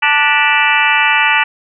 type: harmonic tone with a mistuned harmonic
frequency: 293.7 Hz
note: D4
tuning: in tune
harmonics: 3 / 4 / 5 / 6 / 7 / 8 / 9 / 10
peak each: -16 / -20 / -17 / -20 / -17 / -16 / -16 / -21 dBFS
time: 0.02-1.44 s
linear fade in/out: 10 ms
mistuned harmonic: 7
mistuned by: -89 cents
effects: none